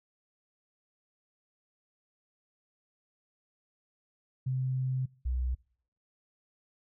sine tone pair in turn, 129.9 / 62.81 Hz, C3 / B1, -12 / +30 cents, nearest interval octave + minor second, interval 1258 cents, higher first, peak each -28 dBFS, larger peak neither, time 4.46-5.06 / 5.25-5.55 s, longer first, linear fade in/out 10 ms, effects noise-tail reverb RT60 0.6 s tail -25 dB re dry

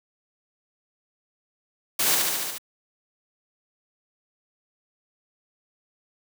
white noise with echo, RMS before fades -23 dBFS, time 1.99-2.15 s, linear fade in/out 5 ms, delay 72 ms, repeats 6, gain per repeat -2 dB, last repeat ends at 2.582 s, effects high-pass 150 Hz 12 dB/octave

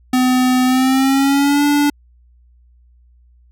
square tone with pitch glide, 253.9 to 290 Hz, B3 to D4, +48 to -22 cents, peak -12 dBFS, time 0.13-1.9 s, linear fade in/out 5 ms, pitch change +230 cents, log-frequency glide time 0.65-1.64 s, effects added 60 Hz sine -47 dBFS peak until 3.51 s

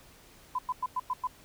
sine tone bursts, 1007 Hz, B5, 33 cents sharp, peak -27 dBFS, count 6, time 0.55-1.272 s, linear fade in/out 5 ms, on 37 ms, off 100 ms, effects pink hiss -56 dBFS RMS until 1.44 s

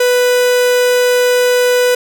45% pulse tone, 494.9 Hz, B4, 4 cents sharp, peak -9 dBFS, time 0-1.95 s, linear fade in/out 5 ms, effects none

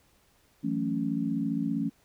sine chord, F# minor seventh, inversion third, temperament equal, 164.81 / 185 / 220 / 277.2 Hz, E3 / F#3 / A3 / C#4, 0 / 0 / 0 / 0 cents, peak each -34 / -36 / -31 / -30 dBFS, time 0.63-1.9 s, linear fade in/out 20 ms, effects pink hiss -65 dBFS RMS until 2.04 s

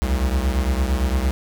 square beating tone pair, 63.4 / 72.2 Hz, B1 / D2, +46 / -29 cents, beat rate 8.8 Hz, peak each -20 / -24 dBFS, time 0.02-1.31 s, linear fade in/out 0 ms, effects none

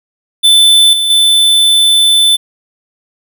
square tone with level steps, 3520 Hz, A7, in tune, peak -4 / -11 / -6 dBFS, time 0.43-2.37 s, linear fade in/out 20 ms, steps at 0.93 / 1.1 s, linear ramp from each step 2 ms, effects none

